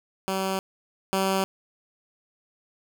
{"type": "tone pair in turn", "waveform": "10% pulse", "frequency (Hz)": [191.3, 192.1], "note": ["G3", "G3"], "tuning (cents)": [-42, -35], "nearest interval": "unison", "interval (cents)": 7, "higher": "second", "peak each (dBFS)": [-17, -14], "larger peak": "second", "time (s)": [[0.28, 0.59], [1.13, 1.44]], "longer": "neither", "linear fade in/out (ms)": 0, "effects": []}